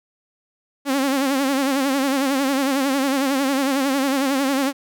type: tone with vibrato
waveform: sawtooth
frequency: 272.1 Hz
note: C#4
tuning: 32 cents flat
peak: -14 dBFS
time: 0.85-4.73 s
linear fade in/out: 50 ms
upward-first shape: sine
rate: 11 Hz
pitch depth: 81 cents each way
effects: none